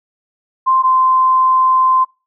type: tone pair in turn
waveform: sine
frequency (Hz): 1046.5 / 1037.5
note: C6 / C6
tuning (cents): 0 / -15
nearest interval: unison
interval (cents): 15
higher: first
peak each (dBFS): -9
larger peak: neither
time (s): 0.66-0.83 / 0.83-2.05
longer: second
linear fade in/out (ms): 20
effects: noise-tail reverb RT60 0.3 s tail -24 dB re dry